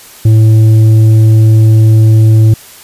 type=tone with tanh clipping; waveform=sine; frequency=110 Hz; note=A2; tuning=in tune; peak=-3 dBFS; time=0.25-2.54 s; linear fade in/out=5 ms; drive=6 dB; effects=white hiss -34 dBFS RMS until 2.83 s + resampled to 32000 Hz